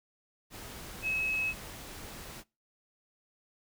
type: tone in noise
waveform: sine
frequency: 2572 Hz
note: E7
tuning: 43 cents flat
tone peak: -29 dBFS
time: 1.02-1.54 s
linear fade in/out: 50 ms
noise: pink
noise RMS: -45 dBFS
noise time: 0.5-2.44 s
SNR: +13 dB
effects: noise-tail reverb RT60 0.3 s tail -25 dB re dry